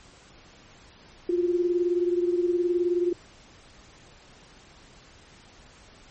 sine beating tone pair, 349.2 / 368.2 Hz, F4 / F#4, 0 / -8 cents, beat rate 19 Hz, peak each -22 / -28 dBFS, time 1.29-3.13 s, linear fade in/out 5 ms, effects pink hiss -52 dBFS RMS until 6.1 s + MP3 32 kbps

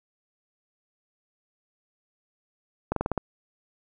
slowing click train, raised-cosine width 1 ms, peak -11 dBFS, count 6, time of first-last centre 2.92-3.177 s, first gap 43 ms, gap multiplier 1.09, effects none

